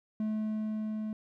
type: tone with level ramp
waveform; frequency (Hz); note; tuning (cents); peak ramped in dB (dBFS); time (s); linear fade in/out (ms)
triangle; 215.8; A3; -33; -27 to -31; 0.2-1.13; 2
effects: none